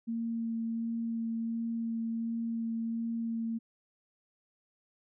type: tone with vibrato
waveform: sine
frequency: 228.8 Hz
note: A#3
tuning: 32 cents flat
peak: -31 dBFS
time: 0.07-3.59 s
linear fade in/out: 20 ms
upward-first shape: sine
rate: 1.4 Hz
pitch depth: 10 cents each way
effects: none